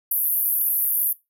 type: band-pass noise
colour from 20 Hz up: pink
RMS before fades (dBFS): -22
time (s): 0.11-1.13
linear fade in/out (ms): 5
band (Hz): 11000 to 15000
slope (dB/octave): 96
effects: noise-tail reverb RT60 0.2 s tail -19 dB re dry